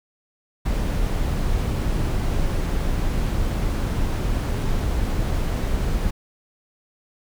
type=noise; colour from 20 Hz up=brown; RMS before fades=-22 dBFS; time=0.65-6.11 s; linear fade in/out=10 ms; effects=none